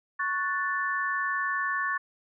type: chord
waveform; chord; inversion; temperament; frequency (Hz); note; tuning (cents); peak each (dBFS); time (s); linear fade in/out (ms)
sine; F# minor; second; equal; 1108.7 / 1480 / 1760; C#6 / F#6 / A6; 0 / 0 / 0; -30 / -34 / -29; 0.19-1.98; 10
effects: none